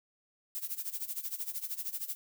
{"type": "noise with tremolo", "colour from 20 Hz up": "violet", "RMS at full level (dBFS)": -35, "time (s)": [0.55, 2.15], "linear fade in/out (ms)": 0, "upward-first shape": "sine", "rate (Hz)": 13, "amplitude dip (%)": 85, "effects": []}